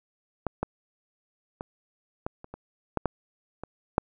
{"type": "clicks", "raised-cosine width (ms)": 1, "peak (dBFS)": [-13, -13, -20, -16, -28, -25, -11, -10, -22, -6], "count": 10, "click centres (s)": [0.467, 0.63, 1.609, 2.265, 2.444, 2.54, 2.973, 3.057, 3.636, 3.981], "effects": []}